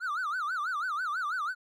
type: tone with vibrato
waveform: triangle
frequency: 1332 Hz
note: E6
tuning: 18 cents sharp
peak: -27 dBFS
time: 0-1.55 s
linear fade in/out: 50 ms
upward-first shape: sine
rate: 6.1 Hz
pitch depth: 240 cents each way
effects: tanh soft clip ceiling -23 dBFS